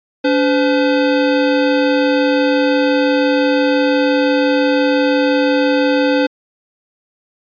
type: tone pair together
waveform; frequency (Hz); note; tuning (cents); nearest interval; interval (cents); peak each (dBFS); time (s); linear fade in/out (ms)
square; 286.2 / 510; D4 / C5; -45 / -44; minor seventh; 1001; -15 / -15; 0.24-6.27; 10
effects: resampled to 11025 Hz